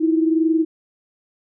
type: tone pair together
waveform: sine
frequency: 320.2 / 341.7 Hz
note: D#4 / F4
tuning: +50 / -38 cents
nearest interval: minor second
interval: 112 cents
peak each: -15 / -22 dBFS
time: 0-0.65 s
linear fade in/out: 20 ms
effects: none